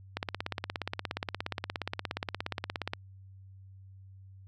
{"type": "click train", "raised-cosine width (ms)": 0.3, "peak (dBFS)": -16, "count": 48, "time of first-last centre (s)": [0.17, 2.935], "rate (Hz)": 17, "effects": ["added 96 Hz sine -49 dBFS peak until 4.47 s"]}